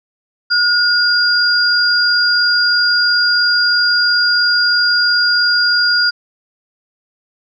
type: tone pair together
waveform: sine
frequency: 1441 / 4816 Hz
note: F#6 / D8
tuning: -46 / +43 cents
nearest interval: octave + major sixth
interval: 2089 cents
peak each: -13 dBFS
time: 0.5-6.11 s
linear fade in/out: 20 ms
effects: none